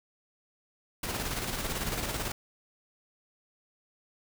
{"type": "noise with tremolo", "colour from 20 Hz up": "pink", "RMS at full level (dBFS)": -32, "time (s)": [1.03, 2.32], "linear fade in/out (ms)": 5, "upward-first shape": "square", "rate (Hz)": 18, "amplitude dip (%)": 40, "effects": []}